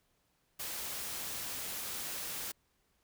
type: noise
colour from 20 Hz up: white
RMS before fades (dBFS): -40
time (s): 0.59-2.52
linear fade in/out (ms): 10
effects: pink hiss -75 dBFS RMS until 3.03 s